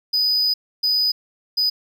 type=tone bursts at uneven times; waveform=triangle; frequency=4978 Hz; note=D#8; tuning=in tune; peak=-15 dBFS; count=3; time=0.13-0.54 / 0.83-1.12 / 1.57-1.7 s; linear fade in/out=10 ms; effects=none